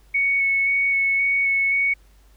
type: tone with vibrato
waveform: sine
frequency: 2216 Hz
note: C#7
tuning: 1 cent flat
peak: -17 dBFS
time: 0.14-1.94 s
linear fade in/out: 10 ms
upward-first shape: square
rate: 1.9 Hz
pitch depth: 9 cents each way
effects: added 50 Hz sine -50 dBFS peak until 2.36 s + pink hiss -60 dBFS RMS until 2.36 s